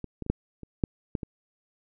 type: clicks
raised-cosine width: 3 ms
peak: -22 / -21 / -28 / -10 / -28 / -10 / -15 / -21 dBFS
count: 8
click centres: 0.043 / 0.223 / 0.264 / 0.3 / 0.633 / 0.838 / 1.152 / 1.232 s
effects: none